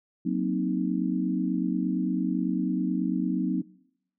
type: chord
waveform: sine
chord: C half-diminished seventh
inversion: second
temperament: equal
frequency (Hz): 185 / 233.1 / 261.6 / 311.1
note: Gb3 / Bb3 / C4 / Eb4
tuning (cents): 0 / 0 / 0 / 0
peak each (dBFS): -28 / -32 / -29 / -31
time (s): 0.25-3.62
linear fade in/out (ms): 10
effects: noise-tail reverb RT60 0.8 s tail -23 dB re dry